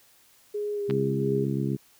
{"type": "tone with pitch glide", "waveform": "sine", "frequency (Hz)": [415.3, 405.3], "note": ["G#4", "G#4"], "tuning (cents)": [0, -42], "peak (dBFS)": -27, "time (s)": [0.54, 1.45], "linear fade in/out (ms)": 10, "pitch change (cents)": -42, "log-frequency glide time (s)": [0.74, 0.83]}
{"type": "harmonic tone", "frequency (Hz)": 68, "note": "C#2", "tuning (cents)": -33, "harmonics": [2, 3, 4, 5, 6], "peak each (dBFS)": [-28, -30, -33, -33, -36], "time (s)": [0.88, 1.77], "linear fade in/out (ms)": 20}
{"type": "clicks", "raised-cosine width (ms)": 0.3, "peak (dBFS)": -22, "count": 2, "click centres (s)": [0.9, 0.909]}
{"effects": ["white hiss -59 dBFS RMS until 1.99 s"]}